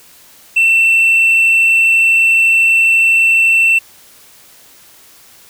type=tone; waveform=triangle; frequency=2687 Hz; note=E7; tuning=33 cents sharp; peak=-5 dBFS; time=0.56-3.79 s; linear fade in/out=10 ms; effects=tanh soft clip ceiling -1 dBFS + white hiss -43 dBFS RMS until 5.49 s